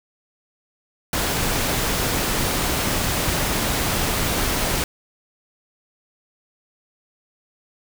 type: noise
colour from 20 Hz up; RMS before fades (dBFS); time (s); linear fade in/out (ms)
pink; -22; 1.13-4.84; 2
effects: none